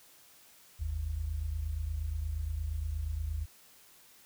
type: tone pair together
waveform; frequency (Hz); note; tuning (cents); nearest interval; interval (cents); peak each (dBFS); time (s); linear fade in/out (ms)
sine; 49.28 / 77.78; G1 / D#2; +10 / 0; minor sixth; 790; -37 / -33; 0.79-3.46; 20
effects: white hiss -59 dBFS RMS until 4.25 s